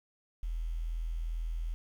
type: tone with quantisation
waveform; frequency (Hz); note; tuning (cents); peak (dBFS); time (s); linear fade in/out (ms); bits
sine; 41.19; E1; -1; -32; 0.43-1.74; 0; 10
effects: none